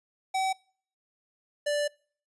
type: tone pair in turn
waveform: square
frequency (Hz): 763 / 586.1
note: G5 / D5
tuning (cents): -47 / -4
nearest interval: perfect fourth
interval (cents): 457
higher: first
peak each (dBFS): -26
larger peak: neither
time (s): 0.34-0.53 / 1.66-1.88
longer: second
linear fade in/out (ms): 10
effects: noise-tail reverb RT60 0.5 s tail -26 dB re dry + resampled to 24000 Hz